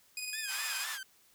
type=tone with tremolo; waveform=15% pulse; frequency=2489 Hz; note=D#7; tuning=in tune; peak=-29 dBFS; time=0.17-0.84 s; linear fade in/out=2 ms; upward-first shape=square; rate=19 Hz; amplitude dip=35%
type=tone with vibrato; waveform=sawtooth; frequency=1661.2 Hz; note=G#6; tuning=in tune; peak=-37 dBFS; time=0.33-1.03 s; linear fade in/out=2 ms; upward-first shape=sine; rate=4 Hz; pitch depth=130 cents each way
type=band-pass noise; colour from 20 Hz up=pink; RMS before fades=-40 dBFS; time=0.47-0.99 s; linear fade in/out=50 ms; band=990 to 15000 Hz; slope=24 dB/octave
effects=white hiss -65 dBFS RMS until 1.34 s